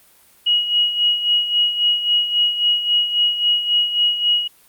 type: tone with tremolo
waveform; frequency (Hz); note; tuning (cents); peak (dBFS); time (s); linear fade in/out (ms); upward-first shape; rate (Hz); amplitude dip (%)
sine; 2900; F#7; -35; -12; 0.46-4.48; 10; sine; 3.7; 65
effects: white hiss -52 dBFS RMS until 4.68 s + Opus 32 kbps